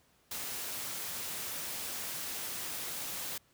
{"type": "noise", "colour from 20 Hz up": "white", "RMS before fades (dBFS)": -39, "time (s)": [0.31, 3.38], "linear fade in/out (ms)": 5, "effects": ["pink hiss -68 dBFS RMS until 3.53 s", "high-pass 60 Hz 12 dB/octave"]}